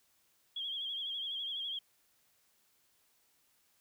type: tone with vibrato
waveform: sine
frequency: 3266 Hz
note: G#7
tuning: 30 cents flat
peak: -36 dBFS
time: 0.56-1.79 s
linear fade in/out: 5 ms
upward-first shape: sine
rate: 12 Hz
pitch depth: 62 cents each way
effects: white hiss -72 dBFS RMS until 3.8 s